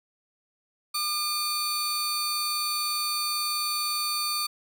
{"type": "tone pair together", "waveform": "sawtooth", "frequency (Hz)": [1207, 4520], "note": ["D6", "C#8"], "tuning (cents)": [47, 33], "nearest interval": "octave + major seventh", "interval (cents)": 2286, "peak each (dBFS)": [-27, -25], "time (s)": [0.94, 4.47], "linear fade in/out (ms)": 10, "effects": []}